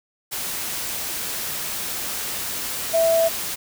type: tone in noise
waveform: sine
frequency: 659.3 Hz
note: E5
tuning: in tune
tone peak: -15 dBFS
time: 2.93-3.29 s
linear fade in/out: 20 ms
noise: white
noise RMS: -28 dBFS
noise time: 0.31-3.56 s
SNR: +10 dB
effects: none